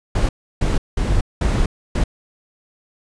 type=noise bursts at uneven times; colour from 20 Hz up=brown; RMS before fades=-17 dBFS; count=5; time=0.15-0.29 / 0.61-0.78 / 0.97-1.21 / 1.41-1.66 / 1.95-2.04 s; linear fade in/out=5 ms; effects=resampled to 22050 Hz